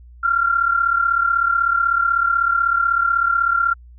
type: tone pair together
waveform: sine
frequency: 1372 / 1408.1 Hz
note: F6 / F6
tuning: -31 / +14 cents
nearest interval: unison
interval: 45 cents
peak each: -16 / -20 dBFS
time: 0.23-3.74 s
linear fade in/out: 10 ms
effects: added 60 Hz sine -40 dBFS peak until 3.98 s